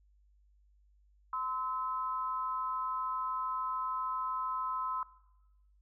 sine tone pair together, 1027 / 1294 Hz, C6 / E6, -33 / -32 cents, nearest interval major third, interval 401 cents, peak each -35 / -36 dBFS, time 1.33-5.03 s, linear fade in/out 2 ms, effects noise-tail reverb RT60 1.0 s tail -18 dB re dry + added 50 Hz sine -63 dBFS peak until 5.81 s

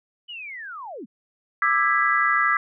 sine linear sweep, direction down, 3008 to 174 Hz, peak -33 dBFS, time 0.28-1.06 s, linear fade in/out 20 ms
sine chord, E dominant seventh, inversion third, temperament just, 1186.7 / 1318.5 / 1648.1 / 1977.8 Hz, D6 / E6 / G#6 / B6, +18 / 0 / -14 / +2 cents, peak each -23 dBFS, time 1.62-2.57 s, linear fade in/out 2 ms
effects none

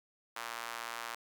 sawtooth tone with high-pass filter, 116.54 Hz, A#2, in tune, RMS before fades -42 dBFS, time 0.36-1.15 s, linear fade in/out 5 ms, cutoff 1100 Hz, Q 1.4, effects none

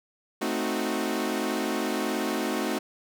sawtooth chord, A diminished seventh, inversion none, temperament equal with one note detuned, 220 / 261.6 / 311.1 / 367.9 Hz, A3 / C4 / Eb4 / Gb4, 0 / 0 / 0 / -10 cents, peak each -28 dBFS, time 0.41-2.79 s, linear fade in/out 10 ms, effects none

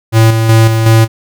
square tone with tremolo, 112.3 Hz, A2, 36 cents sharp, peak -4 dBFS, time 0.12-1.08 s, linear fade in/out 50 ms, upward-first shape square, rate 2.7 Hz, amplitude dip 45%, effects none

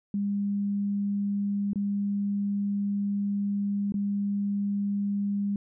sine tone with dropouts, 201.7 Hz, G3, 50 cents sharp, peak -25 dBFS, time 0.14-5.56 s, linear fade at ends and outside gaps 2 ms, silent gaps 1.733-1.757 / 3.922-3.941 s, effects none

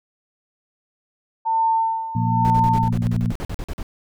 sine tone with tremolo, 899 Hz, A5, 37 cents sharp, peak -15 dBFS, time 1.45-2.9 s, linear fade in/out 20 ms, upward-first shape sine, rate 1.1 Hz, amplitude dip 75%
harmonic tone, 58.27 Hz, A#1, in tune, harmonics 2 / 3 / 4, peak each -20 / -24 / -26 dBFS, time 2.15-3.32 s, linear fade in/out 5 ms
brown noise bursts, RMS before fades -27 dBFS, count 15, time 2.45-3.829 s, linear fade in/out 0 ms, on 49 ms, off 46 ms
effects none

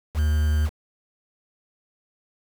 triangle tone with quantisation, 75.9 Hz, D#2, 42 cents flat, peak -16 dBFS, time 0.14-0.7 s, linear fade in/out 50 ms, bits 6, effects none

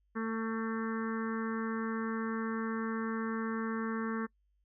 harmonic tone with a mistuned harmonic, 224 Hz, A3, 31 cents sharp, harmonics 1 / 2 / 4 / 5 / 6 / 7 / 8 / 9, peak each -34 / -39 / -49 / -42 / -45 / -46 / -46 / -56 dBFS, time 0.15-4.27 s, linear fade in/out 20 ms, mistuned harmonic 9, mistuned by +17 cents, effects noise-tail reverb RT60 0.1 s tail -24 dB re dry + added 50 Hz sine -70 dBFS peak until 4.64 s

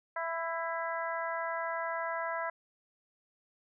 harmonic tone with a mistuned harmonic, 331.8 Hz, E4, 11 cents sharp, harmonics 2 / 3 / 4 / 5 / 6, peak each -37 / -37 / -40 / -40 / -43 dBFS, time 0.16-2.5 s, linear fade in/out 5 ms, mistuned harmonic 5, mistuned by -20 cents, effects none

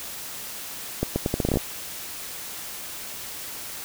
accelerating click train, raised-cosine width 2 ms, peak -9 dBFS, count 11, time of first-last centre 1.03-1.572 s, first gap 130 ms, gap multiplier 0.78, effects white hiss -36 dBFS RMS until 3.84 s

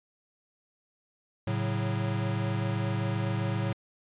square chord, F# minor, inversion first, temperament equal with one note detuned, 110 / 137.71 / 185 Hz, A2 / C#3 / F#3, 0 / -11 / 0 cents, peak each -30 / -35 / -35 dBFS, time 1.47-3.73 s, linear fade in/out 5 ms, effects resampled to 8000 Hz

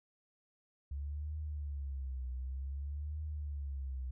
sine tone with vibrato, 69.5 Hz, C#2, 5 cents sharp, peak -37 dBFS, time 0.91-4.11 s, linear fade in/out 5 ms, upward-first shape triangle, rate 0.54 Hz, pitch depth 180 cents each way, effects none

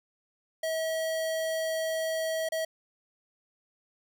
square tone with dropouts, 643 Hz, E5, 43 cents flat, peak -29 dBFS, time 0.63-2.65 s, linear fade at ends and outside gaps 5 ms, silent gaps 2.489-2.52 s, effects none

